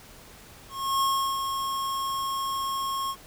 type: tone with ADSR envelope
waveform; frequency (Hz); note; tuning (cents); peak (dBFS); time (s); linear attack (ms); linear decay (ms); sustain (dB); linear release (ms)
square; 1085; C#6; -37; -22; 0.69-3.16; 320; 360; -6; 60
effects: pink hiss -49 dBFS RMS until 3.26 s